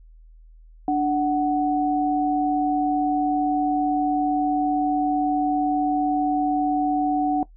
sine tone pair together, 293.7 / 744.1 Hz, D4 / F#5, 0 / +10 cents, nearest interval octave + major third, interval 1610 cents, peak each -21 dBFS, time 0.88-7.43 s, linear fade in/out 2 ms, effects noise-tail reverb RT60 0.1 s tail -18 dB re dry + added 40 Hz sine -45 dBFS peak until 7.56 s

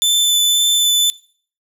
sawtooth tone with vibrato, 3520 Hz, A7, in tune, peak -9 dBFS, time 0.02-1.1 s, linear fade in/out 0 ms, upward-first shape sine, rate 1.9 Hz, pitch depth 9 cents each way, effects noise-tail reverb RT60 0.5 s tail -22 dB re dry

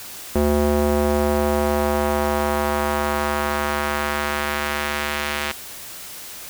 square tone with band-pass filter sweep, 73.42 Hz, D2, in tune, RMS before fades -21 dBFS, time 0.35-5.52 s, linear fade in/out 5 ms, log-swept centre 410 to 2400 Hz, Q 1, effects white hiss -36 dBFS RMS until 6.49 s

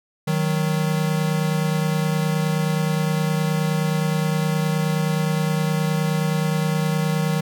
square tone pair together, 156.32 / 185.9 Hz, D#3 / F#3, +8 / +8 cents, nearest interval minor third, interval 300 cents, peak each -21 / -25 dBFS, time 0.27-7.41 s, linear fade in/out 10 ms, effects none

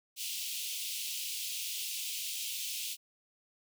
pink high-pass noise, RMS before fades -38 dBFS, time 0.16-2.97 s, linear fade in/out 50 ms, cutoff 2600 Hz, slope 48 dB/octave, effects none

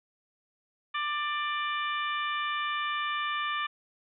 harmonic tone, 592 Hz, D5, 14 cents sharp, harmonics 2 / 3 / 4 / 5 / 6, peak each -31 / -35 / -37 / -39 / -41 dBFS, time 0.94-3.67 s, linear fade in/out 10 ms, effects none

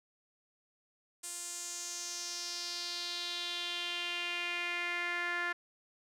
sawtooth tone with band-pass filter sweep, 349.2 Hz, F4, in tune, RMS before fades -38 dBFS, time 1.23-5.53 s, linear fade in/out 10 ms, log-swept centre 8400 to 1700 Hz, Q 3.4, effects none

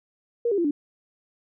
sine tone with pitch steps, 472.1 / 401.6 / 341.6 / 290.6 Hz, A#4 / G4 / F4 / D4, +22 / +42 / -38 / -18 cents, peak -20 dBFS, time 0.45-0.71 s, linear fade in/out 5 ms, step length 65 ms, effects none

